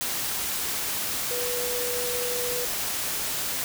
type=tone in noise; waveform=sine; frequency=490 Hz; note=B4; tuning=14 cents flat; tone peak=-30 dBFS; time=1.31-2.65 s; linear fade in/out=0 ms; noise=white; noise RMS=-29 dBFS; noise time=0.01-3.64 s; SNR=-4 dB; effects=none